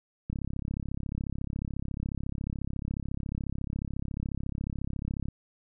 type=click train; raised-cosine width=5 ms; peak=-21 dBFS; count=171; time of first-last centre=0.3-5.285 s; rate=34.1 Hz; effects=none